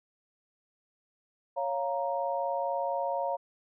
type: chord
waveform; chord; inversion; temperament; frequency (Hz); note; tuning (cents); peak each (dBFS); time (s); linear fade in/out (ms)
sine; Bb minor; first; equal with one note detuned; 554.4 / 698.5 / 935; Db5 / F5 / Bb5; 0 / 0 / +5; -32 / -33 / -33; 1.56-3.37; 20
effects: none